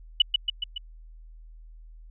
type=tone with echo; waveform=sine; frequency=2960 Hz; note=F#7; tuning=in tune; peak=-13 dBFS; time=0.2-0.22 s; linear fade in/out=5 ms; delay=140 ms; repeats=4; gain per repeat=-4 dB; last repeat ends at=0.78 s; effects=added 40 Hz sine -44 dBFS peak until 2.1 s